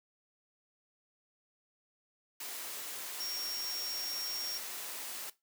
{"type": "tone in noise", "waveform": "sine", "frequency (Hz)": 5560, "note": "F8", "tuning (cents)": -9, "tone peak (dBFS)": -36, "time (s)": [3.2, 4.58], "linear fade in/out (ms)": 5, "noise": "white", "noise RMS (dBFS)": -42, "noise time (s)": [2.4, 5.3], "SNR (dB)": 3, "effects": ["noise-tail reverb RT60 0.2 s tail -17 dB re dry", "high-pass 300 Hz 12 dB/octave"]}